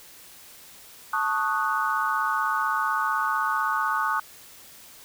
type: chord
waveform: sine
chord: D# half-diminished seventh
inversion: second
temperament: equal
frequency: 880 / 1108.7 / 1244.5 / 1480 Hz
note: A5 / C#6 / D#6 / F#6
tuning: 0 / 0 / 0 / 0 cents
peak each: -29 / -28 / -27 / -28 dBFS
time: 1.13-4.2 s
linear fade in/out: 5 ms
effects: white hiss -48 dBFS RMS until 5.04 s